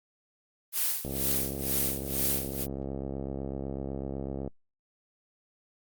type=noise with tremolo; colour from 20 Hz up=blue; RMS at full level=-27 dBFS; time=0.72-2.67 s; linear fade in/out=50 ms; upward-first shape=sine; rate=2.1 Hz; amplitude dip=85%
type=click train; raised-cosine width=2 ms; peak=-22 dBFS; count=234; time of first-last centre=1.05-4.476 s; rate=68 Hz
effects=Opus 32 kbps